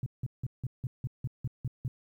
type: tone bursts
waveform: sine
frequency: 125.4 Hz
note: B2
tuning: 27 cents sharp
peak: -29 dBFS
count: 10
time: 0.03-1.88 s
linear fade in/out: 2 ms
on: 32 ms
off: 170 ms
effects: 11-bit